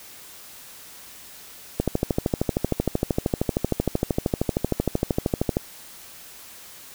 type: click train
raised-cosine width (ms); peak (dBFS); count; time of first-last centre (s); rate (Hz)
2; -7; 50; 1.8-5.569; 13
effects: white hiss -44 dBFS RMS until 6.94 s